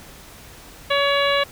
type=harmonic tone; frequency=564 Hz; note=C#5; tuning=30 cents sharp; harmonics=1 / 2 / 3 / 4 / 5 / 6 / 7; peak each=-20 / -23 / -25 / -26 / -27 / -28 / -28 dBFS; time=0.9-1.44 s; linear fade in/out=10 ms; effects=pink hiss -43 dBFS RMS until 1.51 s